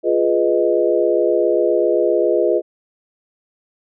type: chord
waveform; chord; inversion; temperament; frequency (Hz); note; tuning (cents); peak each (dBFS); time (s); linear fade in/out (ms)
sine; F half-diminished seventh; none; equal with one note detuned; 349.2 / 416.7 / 493.9 / 622.3; F4 / Ab4 / Cb5 / Eb5; 0 / +6 / 0 / 0; -18 / -19 / -19 / -19; 0.03-2.62; 50
effects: none